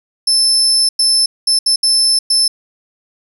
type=tone bursts at uneven times; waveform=35% pulse; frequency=5274 Hz; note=E8; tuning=in tune; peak=-7 dBFS; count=6; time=0.27-0.89 / 0.99-1.26 / 1.47-1.59 / 1.66-1.76 / 1.83-2.19 / 2.3-2.48 s; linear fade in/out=5 ms; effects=none